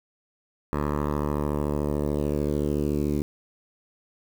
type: tone with low-pass filter sweep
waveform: 10% pulse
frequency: 73.6 Hz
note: D2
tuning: 4 cents sharp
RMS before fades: -26 dBFS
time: 0.73-3.22 s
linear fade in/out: 0 ms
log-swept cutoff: 1300 to 330 Hz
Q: 1.7
effects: 7-bit